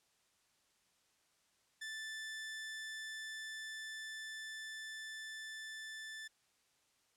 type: tone with level ramp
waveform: sawtooth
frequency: 1760 Hz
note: A6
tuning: in tune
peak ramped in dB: -39 to -42 dBFS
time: 1.81-6.28 s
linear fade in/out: 10 ms
effects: white hiss -75 dBFS RMS until 7.16 s + low-pass 9000 Hz 12 dB/octave